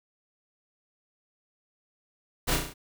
pink noise with echo, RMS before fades -26 dBFS, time 2.47-2.57 s, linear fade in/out 20 ms, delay 34 ms, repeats 5, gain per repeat -4 dB, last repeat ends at 2.74 s, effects none

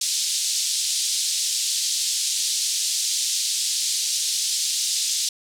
pink band-pass noise, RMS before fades -24 dBFS, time 0.01-5.29 s, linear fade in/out 5 ms, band 3900 to 9000 Hz, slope 24 dB/octave, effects none

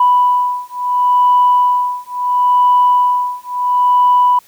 sine beating tone pair, 988 / 988.73 Hz, B5 / B5, 0 / +2 cents, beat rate 0.73 Hz, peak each -12 dBFS, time 0-4.39 s, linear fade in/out 5 ms, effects tanh soft clip ceiling -2 dBFS + white hiss -48 dBFS RMS until 4.47 s

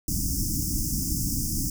pink band-stop noise, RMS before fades -27 dBFS, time 0.08-1.7 s, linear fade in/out 2 ms, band 320 to 5100 Hz, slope 96 dB/octave, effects none

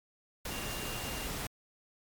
sine tone in noise, 2794 Hz, F7, in tune, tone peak -45 dBFS, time 0.51-1.27 s, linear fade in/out 5 ms, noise pink, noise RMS -38 dBFS, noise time 0.45-1.47 s, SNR -10 dB, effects MP3 96 kbps

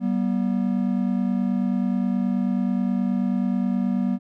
triangle tone pair together, 192.12 / 241.5 Hz, G3 / B3, -35 / -39 cents, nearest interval major third, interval 396 cents, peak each -21 dBFS, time 0-4.19 s, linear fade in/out 50 ms, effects none

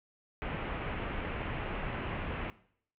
pink low-pass noise, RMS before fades -37 dBFS, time 0.42-2.5 s, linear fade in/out 0 ms, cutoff 2900 Hz, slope 48 dB/octave, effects noise-tail reverb RT60 0.6 s tail -18 dB re dry

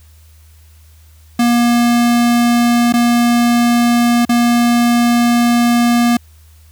square tone with dropouts, 238.2 Hz, A#3, 38 cents sharp, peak -10 dBFS, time 1.39-6.17 s, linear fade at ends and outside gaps 5 ms, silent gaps 2.925-2.937 / 4.252-4.292 s, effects added 78 Hz sine -41 dBFS peak until 6.71 s + white hiss -52 dBFS RMS until 6.71 s

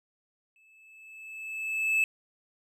triangle tone with exponential growth, 2615 Hz, E7, 15 cents flat, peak -19 dBFS, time 0.56-2.04 s, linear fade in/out 1 ms, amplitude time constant 320 ms, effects none

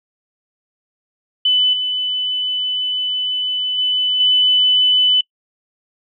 sine tone with level steps, 3002 Hz, F#7, 24 cents sharp, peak -11 / -17 / -14 / -10 dBFS, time 1.45-5.21 s, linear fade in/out 5 ms, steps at 1.73 / 3.78 / 4.2 s, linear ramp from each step 5 ms, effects noise-tail reverb RT60 0.1 s tail -25 dB re dry

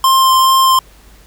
square tone with vibrato, 1052 Hz, C6, 9 cents sharp, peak -8 dBFS, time 0.04-0.79 s, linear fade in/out 2 ms, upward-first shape sine, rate 2.4 Hz, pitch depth 8 cents each way, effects added 50 Hz sine -42 dBFS peak until 1.26 s + pink hiss -46 dBFS RMS until 1.26 s

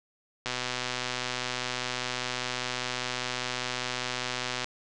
click train, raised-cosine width 0.2 ms, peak -13 dBFS, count 524, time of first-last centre 0.46-4.644 s, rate 125 Hz, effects resampled to 22050 Hz + 7-bit

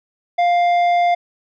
sine tone with tanh clipping, 700 Hz, F5, 4 cents sharp, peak -14 dBFS, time 0.38-1.15 s, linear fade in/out 10 ms, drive 9 dB, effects none

